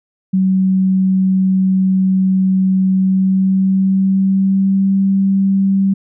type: tone with pitch glide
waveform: sine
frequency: 188.9 to 194.44 Hz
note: F#3 to G3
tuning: +36 to -14 cents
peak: -10 dBFS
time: 0.33-5.94 s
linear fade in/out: 10 ms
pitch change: +50 cents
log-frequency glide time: 2.91-4.95 s
effects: none